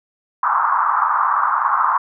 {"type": "band-pass noise", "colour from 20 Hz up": "pink", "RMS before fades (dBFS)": -17, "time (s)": [0.43, 1.98], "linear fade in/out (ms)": 5, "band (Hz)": [950, 1300], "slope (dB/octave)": 48, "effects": []}